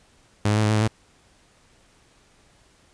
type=tone with pitch steps; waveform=sawtooth; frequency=104.1 / 105.9 / 108.4 / 105.7 / 108.6 / 106.7 / 110.7 Hz; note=G#2 / G#2 / A2 / G#2 / A2 / G#2 / A2; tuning=+5 / +34 / -25 / +31 / -22 / +47 / +11 cents; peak=-14 dBFS; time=0.45-0.877 s; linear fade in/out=5 ms; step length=61 ms; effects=pink hiss -58 dBFS RMS until 2.93 s + resampled to 22050 Hz